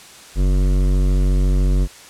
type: tone with hard clipping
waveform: sine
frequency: 47 Hz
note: F#1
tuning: 28 cents sharp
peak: -15 dBFS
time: 0.35-1.88 s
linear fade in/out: 50 ms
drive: 15 dB
effects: white hiss -41 dBFS RMS until 2.09 s + low-pass 9000 Hz 12 dB/octave